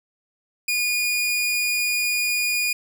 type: tone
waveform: sawtooth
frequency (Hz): 2444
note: D#7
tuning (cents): -32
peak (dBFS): -17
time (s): 0.68-2.73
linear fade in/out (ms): 5
effects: none